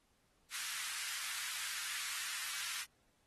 pink high-pass noise, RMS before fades -42 dBFS, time 0.5-2.86 s, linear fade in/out 50 ms, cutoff 1400 Hz, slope 24 dB/octave, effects pink hiss -75 dBFS RMS until 3.26 s + AAC 32 kbps

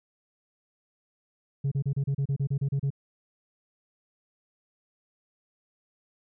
sine tone bursts, 138.59 Hz, C#3, in tune, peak -21 dBFS, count 12, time 1.64-2.904 s, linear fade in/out 10 ms, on 76 ms, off 32 ms, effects tanh soft clip ceiling -23 dBFS

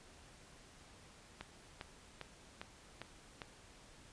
click train, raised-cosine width 0.3 ms, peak -28 dBFS, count 6, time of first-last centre 1.41-3.418 s, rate 2.49 Hz, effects pink hiss -60 dBFS RMS until 4.12 s + resampled to 22050 Hz

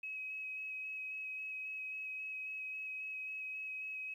sine tone with vibrato, 2551 Hz, D#7, 43 cents sharp, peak -40 dBFS, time 0.03-4.14 s, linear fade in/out 5 ms, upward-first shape square, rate 3.7 Hz, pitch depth 9 cents each way, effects 12-bit

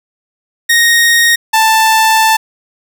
sawtooth tone pair in turn, 1864.7 / 883.6 Hz, A#6 / A5, 0 / +7 cents, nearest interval octave + minor second, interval 1293 cents, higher first, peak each -3 dBFS, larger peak neither, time 0.69-1.36 / 1.53-2.37 s, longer second, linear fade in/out 10 ms, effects 7-bit

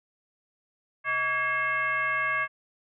sine tone with frequency modulation, 1646 Hz, G#6, 16 cents flat, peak -24 dBFS, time 1.04-2.48 s, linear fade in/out 50 ms, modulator 507 Hz, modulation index 1.3, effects none

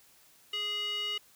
square tone with band-pass filter, 415.5 Hz, G#4, 1 cent sharp, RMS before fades -34 dBFS, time 0.53-1.18 s, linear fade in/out 5 ms, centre 2900 Hz, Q 6.1, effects white hiss -61 dBFS RMS until 1.35 s

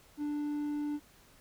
triangle tone, 294.6 Hz, D4, 6 cents sharp, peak -30 dBFS, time 0.17-1 s, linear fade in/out 50 ms, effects pink hiss -61 dBFS RMS until 1.4 s

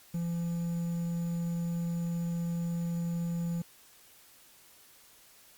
triangle tone with quantisation, 170 Hz, F3, 46 cents flat, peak -28 dBFS, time 0.14-3.62 s, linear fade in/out 5 ms, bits 9, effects white hiss -58 dBFS RMS until 5.57 s + Opus 48 kbps

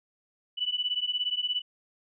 sine beating tone pair, 2960 / 2977 Hz, F#7 / F#7, 0 / +10 cents, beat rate 17 Hz, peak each -30 dBFS, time 0.57-1.62 s, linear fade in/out 20 ms, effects none

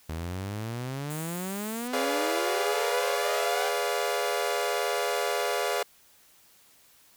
sawtooth exponential sweep, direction up, 77.78 to 787 Hz, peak -28 dBFS, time 0.09-3.69 s, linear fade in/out 5 ms
pink high-pass noise, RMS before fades -42 dBFS, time 1.1-1.88 s, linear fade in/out 5 ms, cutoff 6600 Hz, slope 96 dB/octave
sawtooth chord, G# diminished seventh, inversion none, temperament equal with one note detuned, 415.3 / 493.9 / 574.9 / 698.5 Hz, G#4 / B4 / D5 / F5, 0 / 0 / -37 / 0 cents, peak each -28 dBFS, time 1.93-5.83 s, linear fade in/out 5 ms
effects white hiss -59 dBFS RMS until 7.16 s

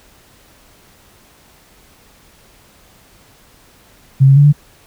sine tone with pitch steps, 134.9 / 136.6 / 143.7 / 146.5 Hz, C#3 / C#3 / D3 / D3, -47 / -25 / -37 / -4 cents, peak -4 dBFS, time 4.2-4.528 s, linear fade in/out 20 ms, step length 82 ms, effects pink hiss -48 dBFS RMS until 4.86 s

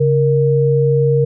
sine tone pair together, 138.8 / 467.2 Hz, C#3 / A#4, +3 / +4 cents, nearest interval octave + major sixth, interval 2101 cents, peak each -13 dBFS, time 0-1.25 s, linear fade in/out 10 ms, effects none

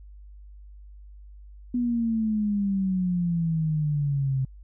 sine exponential sweep, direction down, 246.9 to 130.81 Hz, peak -22 dBFS, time 1.74-4.45 s, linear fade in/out 5 ms, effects added 50 Hz sine -43 dBFS peak until 4.63 s

